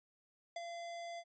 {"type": "tone with ADSR envelope", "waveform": "square", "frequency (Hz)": 684, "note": "F5", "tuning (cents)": -36, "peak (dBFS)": -39, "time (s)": [0.56, 1.24], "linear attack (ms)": 4, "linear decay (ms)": 28, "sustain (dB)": -5, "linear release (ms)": 56, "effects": ["resampled to 16000 Hz"]}